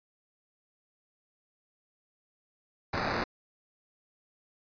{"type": "noise with sample-and-hold", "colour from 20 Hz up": "blue", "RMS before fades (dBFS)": -31, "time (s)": [2.93, 3.24], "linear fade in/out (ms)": 5, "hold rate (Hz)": 3150, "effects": ["resampled to 11025 Hz"]}